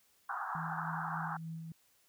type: band-pass noise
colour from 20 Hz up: pink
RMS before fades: -39 dBFS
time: 0.29-1.37 s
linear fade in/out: 5 ms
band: 740 to 1600 Hz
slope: 96 dB/octave
type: tone with tremolo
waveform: sine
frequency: 162.8 Hz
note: E3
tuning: 21 cents flat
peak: -39 dBFS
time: 0.55-1.72 s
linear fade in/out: 2 ms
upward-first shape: sine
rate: 3.4 Hz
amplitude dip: 35%
effects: white hiss -70 dBFS RMS until 2.08 s